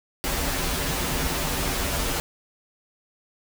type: noise with comb filter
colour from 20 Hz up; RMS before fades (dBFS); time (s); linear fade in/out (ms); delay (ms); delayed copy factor
pink; -26; 0.24-2.2; 0; 9.5; -1
effects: none